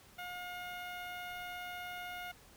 15% pulse tone with notch filter, 716 Hz, F5, 43 cents sharp, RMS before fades -44 dBFS, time 0.18-2.32 s, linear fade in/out 10 ms, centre 7400 Hz, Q 1, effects pink hiss -60 dBFS RMS until 2.56 s

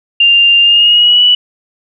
sine tone with pitch glide, 2794 to 2953 Hz, F7 to F#7, 0 to -4 cents, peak -4 dBFS, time 0.2-1.35 s, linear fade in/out 5 ms, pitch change +96 cents, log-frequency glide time 0.61-1.23 s, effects none

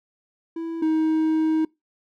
triangle tone pair in turn, 329.6 / 316.1 Hz, E4 / D#4, 0 / +27 cents, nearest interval minor second, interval 73 cents, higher first, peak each -25 / -16 dBFS, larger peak second, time 0.56-0.82 / 0.82-1.65 s, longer second, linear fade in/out 5 ms, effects noise-tail reverb RT60 0.2 s tail -24 dB re dry

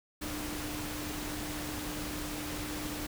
sine tone in noise, 300 Hz, D4, 37 cents sharp, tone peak -40 dBFS, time 0.21-3.07 s, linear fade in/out 10 ms, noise pink, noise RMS -39 dBFS, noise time 0.21-3.07 s, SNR -4 dB, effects none

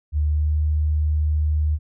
sine tone with pitch glide, 74.7 to 76.14 Hz, D2 to D#2, +30 to -37 cents, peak -17 dBFS, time 0.12-1.79 s, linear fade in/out 50 ms, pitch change +33 cents, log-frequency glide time 0.23-0.54 s, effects none

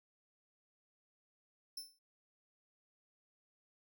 sawtooth tone with exponential decay, 5320 Hz, E8, 15 cents sharp, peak -37 dBFS, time 1.77-1.99 s, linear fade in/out 5 ms, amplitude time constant 46 ms, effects none

